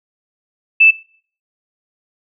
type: tone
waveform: sine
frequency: 2637 Hz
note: E7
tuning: in tune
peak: -5 dBFS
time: 0.8-0.91 s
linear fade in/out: 10 ms
effects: noise-tail reverb RT60 0.5 s tail -21 dB re dry